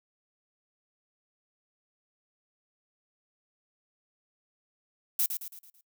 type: noise with echo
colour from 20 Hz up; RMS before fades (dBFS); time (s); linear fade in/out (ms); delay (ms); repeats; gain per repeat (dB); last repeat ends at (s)
violet; -26; 5.19-5.26; 2; 110; 5; -7; 5.81
effects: noise-tail reverb RT60 0.1 s tail -23 dB re dry